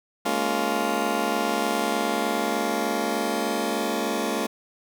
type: chord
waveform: 15% pulse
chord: Bb minor seventh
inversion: third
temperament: just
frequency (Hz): 209.8 / 233.1 / 279.7 / 349.6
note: Ab3 / Bb3 / Db4 / F4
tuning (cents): +18 / 0 / +16 / +2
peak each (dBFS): -23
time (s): 0.25-4.47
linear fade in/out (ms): 10
effects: none